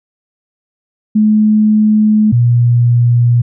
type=tone pair in turn; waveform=sine; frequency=213.9 / 120.05 Hz; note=A3 / B2; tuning=-49 / -49 cents; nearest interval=minor seventh; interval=1000 cents; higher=first; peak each=-6 dBFS; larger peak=neither; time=1.15-2.32 / 2.32-3.42 s; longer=first; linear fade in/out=10 ms; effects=none